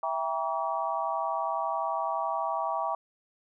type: chord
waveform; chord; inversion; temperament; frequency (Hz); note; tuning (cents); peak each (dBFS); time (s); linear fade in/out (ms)
sine; E diminished seventh; none; just; 659.3 / 791.1 / 949.3 / 1139.2; E5 / G5 / Bb5 / Db6; 0 / +16 / +31 / +47; -33; 0.03-2.95; 2
effects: none